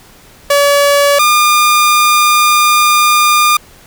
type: tone pair in turn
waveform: sawtooth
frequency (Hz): 570 / 1207.8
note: C#5 / D6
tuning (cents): +48 / +48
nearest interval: octave + minor second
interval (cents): 1300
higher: second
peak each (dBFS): -3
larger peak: neither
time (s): 0.5-1.19 / 1.19-3.57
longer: second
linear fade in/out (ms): 5
effects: pink hiss -41 dBFS RMS until 3.86 s